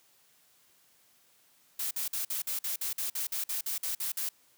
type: noise bursts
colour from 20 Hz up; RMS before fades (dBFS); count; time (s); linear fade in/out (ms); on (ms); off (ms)
blue; -33; 15; 1.79-4.29; 5; 120; 50
effects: white hiss -65 dBFS RMS until 4.57 s + high-pass 80 Hz 12 dB/octave